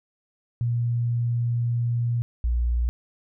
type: tone pair in turn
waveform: sine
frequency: 118.9 / 59.45 Hz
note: A#2 / A#1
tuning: +35 / +35 cents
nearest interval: octave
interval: 1200 cents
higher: first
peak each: -21 / -20 dBFS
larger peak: second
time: 0.61-2.22 / 2.44-2.89 s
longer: first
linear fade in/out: 0 ms
effects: none